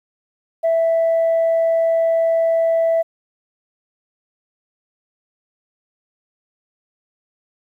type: tone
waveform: sine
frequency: 659.3 Hz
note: E5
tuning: in tune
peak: -12 dBFS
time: 0.63-3.03 s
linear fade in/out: 20 ms
effects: tanh soft clip ceiling -11 dBFS + 9-bit